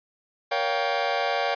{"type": "chord", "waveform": "sawtooth", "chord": "G half-diminished seventh", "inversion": "first", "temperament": "just", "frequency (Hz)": [470.4, 564.5, 705.6, 784], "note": ["Bb4", "Db5", "F5", "G5"], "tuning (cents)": [16, 31, 18, 0], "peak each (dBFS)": [-28, -24, -24, -24], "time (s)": [0.51, 1.55], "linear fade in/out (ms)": 10, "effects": ["resampled to 11025 Hz"]}